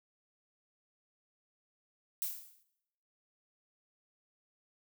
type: noise with exponential decay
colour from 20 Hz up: violet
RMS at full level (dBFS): -33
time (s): 2.22-2.63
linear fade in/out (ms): 0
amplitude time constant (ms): 88
effects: noise-tail reverb RT60 0.8 s tail -17 dB re dry